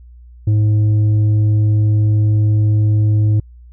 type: tone with tanh clipping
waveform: sine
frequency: 106.2 Hz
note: G#2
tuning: 39 cents sharp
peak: -11 dBFS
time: 0.47-3.4 s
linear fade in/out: 5 ms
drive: 5 dB
effects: added 60 Hz sine -37 dBFS peak until 3.72 s